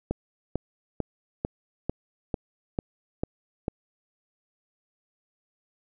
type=click train; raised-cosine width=2 ms; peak=-13 dBFS; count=9; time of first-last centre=0.11-3.681 s; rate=2.24 Hz; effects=none